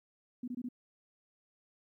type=tone bursts; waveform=sine; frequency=246.9 Hz; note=B3; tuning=in tune; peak=-36 dBFS; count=4; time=0.43-0.688 s; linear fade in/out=5 ms; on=48 ms; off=22 ms; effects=13-bit